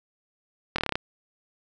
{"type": "slowing click train", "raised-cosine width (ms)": 0.3, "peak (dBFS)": -9, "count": 8, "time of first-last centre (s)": [0.76, 0.955], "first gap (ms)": 24, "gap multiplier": 1.05, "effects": []}